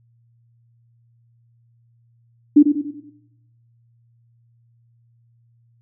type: tone with echo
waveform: sine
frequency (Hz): 293.7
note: D4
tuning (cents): 0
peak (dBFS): -5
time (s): 2.56-2.63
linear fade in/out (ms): 10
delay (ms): 94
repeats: 5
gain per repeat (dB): -7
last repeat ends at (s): 3.1
effects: noise-tail reverb RT60 1.0 s tail -20 dB re dry + added 117 Hz sine -55 dBFS peak until 5.81 s